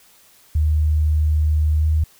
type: tone with pitch glide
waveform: sine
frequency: 76.7 to 77.91 Hz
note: D#2 to D#2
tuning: -24 to +3 cents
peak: -14 dBFS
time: 0.55-2.04 s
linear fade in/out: 5 ms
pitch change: +27 cents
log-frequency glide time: 1.79-1.86 s
effects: white hiss -52 dBFS RMS until 2.19 s